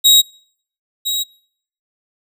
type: tone pair in turn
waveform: sawtooth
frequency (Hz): 3806 / 3820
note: A#7 / A#7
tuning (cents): +35 / +42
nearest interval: unison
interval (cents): 7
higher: second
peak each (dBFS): -4 / -14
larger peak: first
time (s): 0.04-0.22 / 1.05-1.24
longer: second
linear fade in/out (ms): 20
effects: noise-tail reverb RT60 0.6 s tail -26 dB re dry